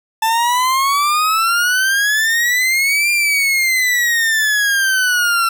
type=exponential two-way sweep; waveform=40% pulse; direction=up then down; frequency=880 to 2400 to 1347 Hz; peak=-12 dBFS; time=0.22-5.49 s; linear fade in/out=5 ms; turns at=3.11 s; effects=none